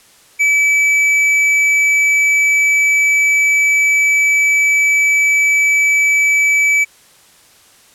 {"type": "tone with tanh clipping", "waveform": "sine", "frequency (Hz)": 2300, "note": "D7", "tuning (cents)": -37, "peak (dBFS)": -11, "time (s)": [0.39, 6.85], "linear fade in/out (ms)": 20, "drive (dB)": 8, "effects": ["white hiss -47 dBFS RMS until 7.94 s", "low-pass 11000 Hz 12 dB/octave"]}